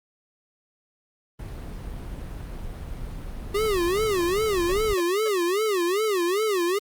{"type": "noise", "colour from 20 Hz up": "brown", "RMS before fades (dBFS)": -34, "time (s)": [1.39, 4.94], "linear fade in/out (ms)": 5}
{"type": "tone with vibrato", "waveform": "square", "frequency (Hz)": 388, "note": "G4", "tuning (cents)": -18, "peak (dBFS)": -22, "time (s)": [3.54, 6.79], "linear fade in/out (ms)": 10, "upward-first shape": "sine", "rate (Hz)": 2.5, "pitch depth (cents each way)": 220}
{"type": "tone bursts", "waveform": "sawtooth", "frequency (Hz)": 566, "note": "C#5", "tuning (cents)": 36, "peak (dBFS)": -30, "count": 3, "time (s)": [4.69, 5.286], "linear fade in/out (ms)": 5, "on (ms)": 32, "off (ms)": 250}
{"effects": ["Opus 32 kbps"]}